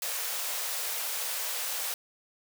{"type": "high-pass noise", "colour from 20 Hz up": "white", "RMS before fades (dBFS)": -33, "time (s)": [0.02, 1.94], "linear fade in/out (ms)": 2, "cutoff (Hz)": 440, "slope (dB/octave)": 96, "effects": []}